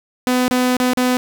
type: tone with dropouts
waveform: sawtooth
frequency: 251.2 Hz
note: B3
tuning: 30 cents sharp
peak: -10 dBFS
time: 0.27-1.17 s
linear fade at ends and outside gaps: 0 ms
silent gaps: 0.481-0.511 / 0.768-0.801 / 0.934-0.973 s
effects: none